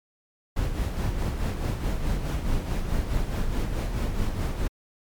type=noise with tremolo; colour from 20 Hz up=brown; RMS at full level=-24 dBFS; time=0.56-4.68 s; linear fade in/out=10 ms; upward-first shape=sine; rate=4.7 Hz; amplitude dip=50%; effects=MP3 96 kbps